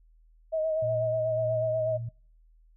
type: tone with vibrato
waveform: sine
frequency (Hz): 633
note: D#5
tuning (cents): +30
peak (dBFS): -25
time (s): 0.52-1.98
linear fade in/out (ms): 20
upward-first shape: sine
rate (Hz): 8.2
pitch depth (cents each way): 33
type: tone with tremolo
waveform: sine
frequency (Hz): 116.5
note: A#2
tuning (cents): -1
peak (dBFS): -32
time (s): 0.82-2.09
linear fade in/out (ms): 5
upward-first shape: sine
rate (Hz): 1.8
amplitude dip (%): 40
effects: noise-tail reverb RT60 0.5 s tail -25 dB re dry + added 40 Hz sine -56 dBFS peak until 2.76 s